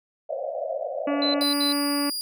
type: band-pass noise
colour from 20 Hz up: white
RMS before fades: -30 dBFS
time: 0.29-1.44 s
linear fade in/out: 10 ms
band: 520 to 690 Hz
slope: 96 dB/octave
type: harmonic tone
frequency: 286.5 Hz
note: D4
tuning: 43 cents flat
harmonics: 1 / 2 / 3 / 4 / 5 / 6 / 7 / 8 / 9 / 10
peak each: -24 / -33 / -38 / -34 / -41 / -43 / -42 / -43 / -44 / -47 dBFS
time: 1.07-2.1 s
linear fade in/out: 5 ms
type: tone bursts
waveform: sine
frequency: 4034 Hz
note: B7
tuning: 36 cents sharp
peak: -23 dBFS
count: 3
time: 1.22-1.724 s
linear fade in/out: 2 ms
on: 120 ms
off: 72 ms
type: tone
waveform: sawtooth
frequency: 4840 Hz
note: D#8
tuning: 49 cents flat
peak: -25 dBFS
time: 1.41-2.21 s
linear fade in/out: 0 ms
effects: none